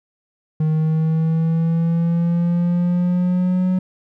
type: exponential sweep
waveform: triangle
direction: up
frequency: 155.56 to 185 Hz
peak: -13 dBFS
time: 0.6-3.79 s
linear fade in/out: 5 ms
effects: none